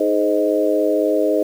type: harmonic tone with a mistuned harmonic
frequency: 103.83 Hz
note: G#2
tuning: in tune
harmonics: 3 / 4 / 5 / 6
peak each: -20 / -20 / -20 / -20 dBFS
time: 0-1.43 s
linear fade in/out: 5 ms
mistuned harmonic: 4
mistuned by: +24 cents
effects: 7-bit